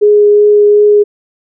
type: tone with vibrato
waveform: sine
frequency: 415.3 Hz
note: G#4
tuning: in tune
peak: -3 dBFS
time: 0.01-1.04 s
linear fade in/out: 20 ms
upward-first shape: triangle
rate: 2.7 Hz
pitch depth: 9 cents each way
effects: none